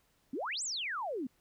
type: exponential two-way sweep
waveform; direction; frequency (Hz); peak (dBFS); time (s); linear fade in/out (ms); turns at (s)
sine; up then down; 233.1 to 8372 to 233.1; -34; 0.33-1.27; 5; 0.63
effects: pink hiss -72 dBFS RMS until 1.4 s